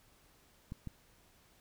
clicks, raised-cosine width 5 ms, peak -29 dBFS, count 2, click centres 0.721 / 0.873 s, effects pink hiss -66 dBFS RMS until 1.6 s

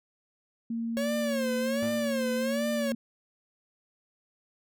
sine tone, 230 Hz, A#3, 23 cents flat, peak -29 dBFS, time 0.7-2.95 s, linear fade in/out 5 ms
45% pulse tone with vibrato, 550 Hz, C#5, 14 cents flat, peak -29 dBFS, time 0.97-2.92 s, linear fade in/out 0 ms, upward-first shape sine, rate 1.3 Hz, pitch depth 140 cents each way
20% pulse tone with exponential decay, 110 Hz, A2, in tune, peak -31 dBFS, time 1.82-2.33 s, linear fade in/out 5 ms, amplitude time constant 110 ms
effects none

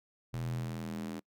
square tone with high-pass filter sweep, 41.2 Hz, E1, in tune, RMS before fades -38 dBFS, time 0.33-1.2 s, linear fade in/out 10 ms, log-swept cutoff 99 to 250 Hz, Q 3.2, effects noise-tail reverb RT60 0.1 s tail -26 dB re dry

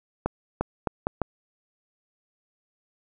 accelerating click train, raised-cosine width 1 ms, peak -10 dBFS, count 5, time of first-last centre 0.26-1.217 s, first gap 350 ms, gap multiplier 0.75, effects none

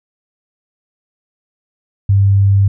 sine tone, 98.9 Hz, G2, 16 cents sharp, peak -7 dBFS, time 2.09-2.68 s, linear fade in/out 5 ms, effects none

